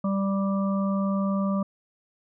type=harmonic tone; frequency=196 Hz; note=G3; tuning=in tune; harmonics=1 / 3 / 5 / 6; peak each=-23 / -32 / -41 / -34 dBFS; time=0.04-1.63 s; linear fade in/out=5 ms; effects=none